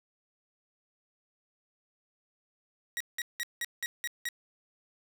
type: tone bursts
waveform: sawtooth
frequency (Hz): 1904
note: A#6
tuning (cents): +36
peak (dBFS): -28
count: 7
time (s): 2.97-4.288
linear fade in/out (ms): 0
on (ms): 34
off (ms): 180
effects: none